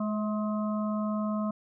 harmonic tone with a mistuned harmonic, 211.4 Hz, G#3, 31 cents sharp, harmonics 1 / 3 / 5 / 6, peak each -28 / -36 / -39 / -41 dBFS, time 0-1.51 s, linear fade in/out 5 ms, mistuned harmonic 3, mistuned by +25 cents, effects none

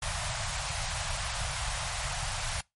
pink band-stop noise, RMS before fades -33 dBFS, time 0.02-2.61 s, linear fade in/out 5 ms, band 150 to 600 Hz, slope 48 dB/octave, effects noise-tail reverb RT60 0.2 s tail -24 dB re dry + MP3 48 kbps

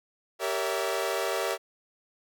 sawtooth chord, G diminished seventh, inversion none, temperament equal with one note detuned, 392 / 466.2 / 569 / 659.3 Hz, G4 / Bb4 / Db5 / Fb5, 0 / 0 / +45 / 0 cents, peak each -29 dBFS, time 0.39-1.58 s, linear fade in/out 50 ms, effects none

